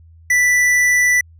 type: tone with tanh clipping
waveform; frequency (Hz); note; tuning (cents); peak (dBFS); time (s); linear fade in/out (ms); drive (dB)
triangle; 1975.5; B6; 0; -13; 0.3-1.21; 5; 17
effects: added 82 Hz sine -42 dBFS peak until 1.39 s